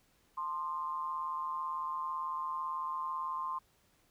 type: tone with amplitude modulation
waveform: sine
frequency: 1049 Hz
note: C6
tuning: 4 cents sharp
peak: -31 dBFS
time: 0.37-3.59 s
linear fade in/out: 10 ms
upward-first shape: sine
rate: 158 Hz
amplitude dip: 70%
effects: pink hiss -70 dBFS RMS until 4.1 s